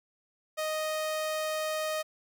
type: tone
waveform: sawtooth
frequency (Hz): 622.3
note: D#5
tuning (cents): 0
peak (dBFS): -26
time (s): 0.57-2.03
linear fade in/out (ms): 20
effects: none